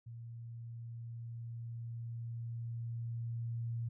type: tone with level ramp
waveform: sine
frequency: 116.54 Hz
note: A#2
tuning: in tune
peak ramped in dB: -45 to -35 dBFS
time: 0.06-3.89 s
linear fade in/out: 10 ms
effects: none